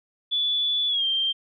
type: tone with pitch glide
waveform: sine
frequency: 3452 to 3165 Hz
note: A7 to G7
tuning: -34 to +16 cents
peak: -21 dBFS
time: 0.31-1.33 s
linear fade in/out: 20 ms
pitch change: -150 cents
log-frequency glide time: 0.88-1.05 s
effects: none